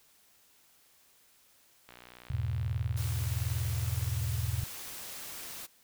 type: click train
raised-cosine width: 0.3 ms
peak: -33 dBFS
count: 134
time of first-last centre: 1.89-4.077 s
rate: 60.8 Hz
type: chord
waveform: sine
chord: E major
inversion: none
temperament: equal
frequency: 82.41 / 103.83 / 123.47 Hz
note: E2 / G#2 / B2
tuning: 0 / 0 / 0 cents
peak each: -34 / -34 / -34 dBFS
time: 2.3-4.64 s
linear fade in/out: 5 ms
type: noise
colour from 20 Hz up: white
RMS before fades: -43 dBFS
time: 2.96-5.67 s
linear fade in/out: 20 ms
effects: white hiss -64 dBFS RMS until 5.83 s